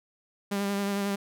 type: tone with vibrato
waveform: sawtooth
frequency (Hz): 200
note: G3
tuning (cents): +35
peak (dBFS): -23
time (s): 0.51-1.16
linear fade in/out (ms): 10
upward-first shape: sine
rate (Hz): 11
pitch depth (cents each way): 21
effects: none